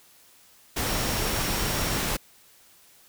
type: tone in noise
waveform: sine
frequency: 5570 Hz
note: F8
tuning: 5 cents flat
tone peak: -38 dBFS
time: 0.86-1.98 s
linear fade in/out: 10 ms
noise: pink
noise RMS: -27 dBFS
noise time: 0.76-2.17 s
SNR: -14 dB
effects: white hiss -56 dBFS RMS until 3.08 s